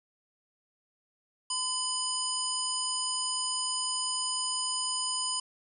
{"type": "harmonic tone with a mistuned harmonic", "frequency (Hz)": 997, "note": "B5", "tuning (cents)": 16, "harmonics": [1, 3, 5, 7, 9], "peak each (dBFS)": [-37, -37, -34, -38, -34], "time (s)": [1.5, 5.4], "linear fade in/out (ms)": 5, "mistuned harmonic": 1, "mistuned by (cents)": 32, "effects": []}